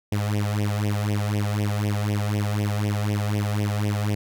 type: tone with flanger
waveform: sawtooth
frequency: 103.8 Hz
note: G#2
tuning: in tune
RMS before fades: -24 dBFS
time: 0.12-4.15 s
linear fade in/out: 5 ms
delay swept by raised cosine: 0.34 to 1.64 ms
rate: 4 Hz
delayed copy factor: +0.9
effects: none